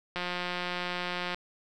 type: click train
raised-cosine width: 0.3 ms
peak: -17 dBFS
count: 212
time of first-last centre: 0.16-1.345 s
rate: 178 Hz
effects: none